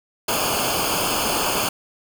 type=noise with comb filter; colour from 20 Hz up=pink; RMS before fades=-22 dBFS; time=0.28-1.69 s; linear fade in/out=5 ms; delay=0.52 ms; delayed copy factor=-0.85; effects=none